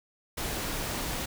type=noise; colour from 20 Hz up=pink; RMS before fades=-33 dBFS; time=0.37-1.26 s; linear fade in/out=10 ms; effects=none